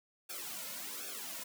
white noise with flanger, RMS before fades -43 dBFS, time 0.29-1.44 s, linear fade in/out 10 ms, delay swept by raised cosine 1 to 2.6 ms, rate 1.3 Hz, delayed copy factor -0.9, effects high-pass 200 Hz 12 dB/octave

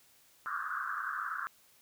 white band-pass noise, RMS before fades -37 dBFS, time 0.46-1.47 s, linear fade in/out 0 ms, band 1100 to 1600 Hz, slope 96 dB/octave, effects white hiss -64 dBFS RMS until 1.81 s

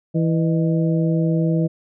harmonic tone with a mistuned harmonic, 163.9 Hz, E3, 10 cents flat, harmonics 1 / 2 / 3 / 4, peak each -17 / -23 / -27 / -29 dBFS, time 0.14-1.68 s, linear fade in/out 20 ms, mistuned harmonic 4, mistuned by -100 cents, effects none

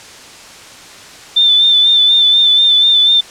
sine tone with vibrato, 3551 Hz, A7, 15 cents sharp, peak -6 dBFS, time 1.36-3.21 s, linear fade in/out 10 ms, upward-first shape sine, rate 4.1 Hz, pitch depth 36 cents each way, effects white hiss -35 dBFS RMS until 3.3 s + low-pass 7000 Hz 12 dB/octave

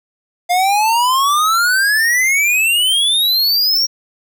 square exponential sweep, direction up, 698.5 to 5660 Hz, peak -12 dBFS, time 0.49-3.87 s, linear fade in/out 20 ms, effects 8-bit

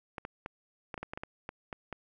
clicks, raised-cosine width 0.5 ms, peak -23 dBFS, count 12, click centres 0.182 / 0.251 / 0.461 / 0.942 / 0.978 / 1.03 / 1.135 / 1.175 / 1.235 / 1.491 / 1.728 / 1.927 s, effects none

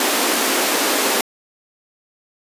pink high-pass noise, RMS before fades -18 dBFS, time 0-1.21 s, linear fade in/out 2 ms, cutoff 240 Hz, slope 48 dB/octave, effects resampled to 32000 Hz

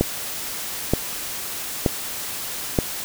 click train, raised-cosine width 2 ms, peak -3 dBFS, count 4, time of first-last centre 0.01-2.788 s, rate 1.08 Hz, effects white hiss -30 dBFS RMS until 3.04 s

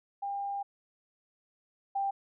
sine tone pair in turn, 800 / 789.9 Hz, G5 / G5, +35 / +13 cents, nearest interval unison, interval 22 cents, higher first, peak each -32 / -28 dBFS, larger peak second, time 0.22-0.63 / 1.95-2.11 s, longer first, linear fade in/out 10 ms, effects none

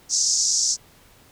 pink band-pass noise, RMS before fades -21 dBFS, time 0.09-0.77 s, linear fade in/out 50 ms, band 5300 to 7000 Hz, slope 48 dB/octave, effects pink hiss -53 dBFS RMS until 1.31 s

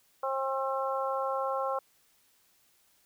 harmonic tone, 267.7 Hz, C4, 40 cents sharp, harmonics 2 / 3 / 4 / 5, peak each -32 / -35 / -34 / -37 dBFS, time 0.23-1.79 s, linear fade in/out 5 ms, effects white hiss -67 dBFS RMS until 3.05 s

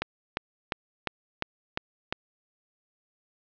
click train, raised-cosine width 0.3 ms, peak -11 dBFS, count 7, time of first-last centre 0.02-2.125 s, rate 2.85 Hz, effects low-pass 5000 Hz 12 dB/octave

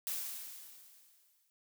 blue noise with exponential decay, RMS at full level -36 dBFS, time 0.07-1.5 s, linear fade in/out 0 ms, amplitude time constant 310 ms, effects none

